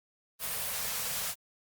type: band-stop noise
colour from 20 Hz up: white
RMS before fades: -34 dBFS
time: 0.39-1.35 s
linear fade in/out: 50 ms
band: 230 to 430 Hz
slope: 96 dB/octave
effects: Opus 32 kbps